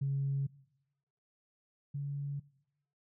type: tone pair in turn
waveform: sine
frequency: 138.1 / 141.82 Hz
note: C#3 / C#3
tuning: -6 / +40 cents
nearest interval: unison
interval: 46 cents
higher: second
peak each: -29 / -34 dBFS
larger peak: first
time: 0.01-0.47 / 1.94-2.4 s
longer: neither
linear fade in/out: 10 ms
effects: noise-tail reverb RT60 0.9 s tail -22 dB re dry + tanh soft clip ceiling -25 dBFS

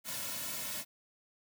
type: noise with comb filter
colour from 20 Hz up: white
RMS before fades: -39 dBFS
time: 0.04-0.85 s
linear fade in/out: 50 ms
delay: 2.5 ms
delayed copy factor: -0.85
effects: none

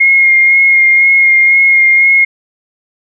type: tone with vibrato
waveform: sine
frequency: 2142 Hz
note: C7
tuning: 40 cents sharp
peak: -4 dBFS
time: 0-2.25 s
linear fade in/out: 10 ms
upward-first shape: sine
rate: 2 Hz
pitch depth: 18 cents each way
effects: none

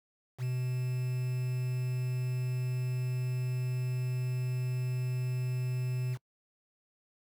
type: tone with quantisation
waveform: triangle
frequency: 126 Hz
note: B2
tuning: 35 cents sharp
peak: -28 dBFS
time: 0.38-6.18 s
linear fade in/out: 50 ms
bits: 8
effects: noise-tail reverb RT60 0.1 s tail -24 dB re dry

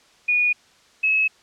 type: tone pair in turn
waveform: sine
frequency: 2454 / 2579 Hz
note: D#7 / E7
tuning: -25 / -39 cents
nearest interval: minor second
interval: 86 cents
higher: second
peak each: -16 dBFS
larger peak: neither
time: 0.28-0.53 / 1.03-1.28 s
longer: neither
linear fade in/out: 10 ms
effects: white hiss -55 dBFS RMS until 1.42 s + low-pass 6000 Hz 12 dB/octave

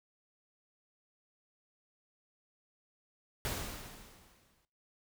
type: noise with exponential decay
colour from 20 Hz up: pink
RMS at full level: -35 dBFS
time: 3.45-4.65 s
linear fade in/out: 0 ms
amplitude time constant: 260 ms
effects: noise-tail reverb RT60 0.4 s tail -19 dB re dry

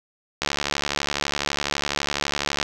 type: click train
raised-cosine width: 0.2 ms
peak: -5 dBFS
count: 160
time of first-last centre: 0.42-2.628 s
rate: 72 Hz
effects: none

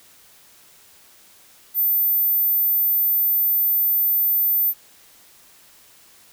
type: tone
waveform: sine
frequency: 14080 Hz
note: A9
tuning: in tune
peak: -16 dBFS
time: 1.74-4.74 s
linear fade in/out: 50 ms
effects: white hiss -51 dBFS RMS until 6.32 s

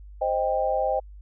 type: chord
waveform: sine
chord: C minor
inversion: none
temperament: equal with one note detuned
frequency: 523.3 / 622.3 / 790.8 Hz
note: C5 / Eb5 / G5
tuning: 0 / 0 / +15 cents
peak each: -26 dBFS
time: 0.21-1 s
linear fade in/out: 10 ms
effects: added 50 Hz sine -41 dBFS peak until 1.21 s

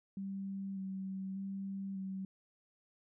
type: tone with vibrato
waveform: sine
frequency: 193.2 Hz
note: G3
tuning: 25 cents flat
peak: -38 dBFS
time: 0.17-2.25 s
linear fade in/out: 2 ms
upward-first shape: square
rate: 0.84 Hz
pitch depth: 17 cents each way
effects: none

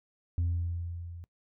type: tone with level ramp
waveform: sine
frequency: 85.8 Hz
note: F2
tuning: 30 cents flat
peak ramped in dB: -23 to -42 dBFS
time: 0.38-1.24 s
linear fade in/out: 0 ms
effects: noise-tail reverb RT60 0.1 s tail -22 dB re dry + tanh soft clip ceiling -24 dBFS

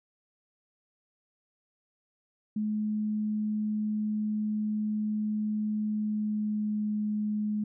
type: tone with pitch glide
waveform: sine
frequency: 212.8 to 211 Hz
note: G#3 to G#3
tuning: +42 to +28 cents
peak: -27 dBFS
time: 2.56-7.64 s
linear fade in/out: 5 ms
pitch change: -14 cents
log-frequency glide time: 5.86-6.92 s
effects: none

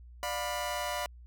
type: chord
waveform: sawtooth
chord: B diminished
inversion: first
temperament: just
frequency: 592.7 / 711.2 / 987.8 Hz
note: D5 / F5 / B5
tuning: +16 / +31 / 0 cents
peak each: -33 dBFS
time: 0.23-1.06 s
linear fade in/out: 0 ms
effects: added 60 Hz sine -48 dBFS peak until 1.26 s

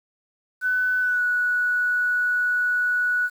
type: tone with pitch glide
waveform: sine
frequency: 1500 to 1471.7 Hz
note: F#6 to F#6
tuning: +23 to -10 cents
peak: -19 dBFS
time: 0.61-3.3 s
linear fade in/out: 50 ms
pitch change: -33 cents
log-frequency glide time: 1.01-1.21 s
effects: 8-bit

